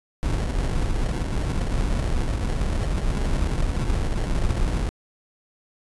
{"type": "noise with sample-and-hold", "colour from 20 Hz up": "brown", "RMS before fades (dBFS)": -23, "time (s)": [0.23, 4.89], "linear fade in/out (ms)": 0, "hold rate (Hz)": 1225, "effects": ["resampled to 24000 Hz"]}